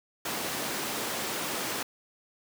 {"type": "high-pass noise", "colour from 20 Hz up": "pink", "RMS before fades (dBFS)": -33, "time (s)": [0.25, 1.83], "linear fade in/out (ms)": 5, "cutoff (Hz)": 240, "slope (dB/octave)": 12, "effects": []}